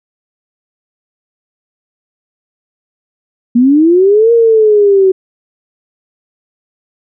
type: linear two-way sweep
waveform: sine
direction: up then down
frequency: 231.6 to 470.1 to 373.8 Hz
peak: -4 dBFS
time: 3.55-5.12 s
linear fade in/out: 10 ms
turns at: 4.32 s
effects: none